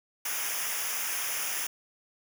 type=noise with comb filter; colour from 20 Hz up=white; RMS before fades=-32 dBFS; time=0.25-1.67 s; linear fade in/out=5 ms; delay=0.24 ms; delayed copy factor=-0.85; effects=none